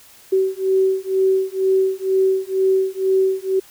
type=beating tone pair; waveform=sine; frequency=380.2 / 382.3 Hz; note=F#4 / G4; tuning=+47 / -43 cents; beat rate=2.1 Hz; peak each=-18 / -18 dBFS; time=0.32-3.6 s; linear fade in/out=10 ms; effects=white hiss -47 dBFS RMS until 3.7 s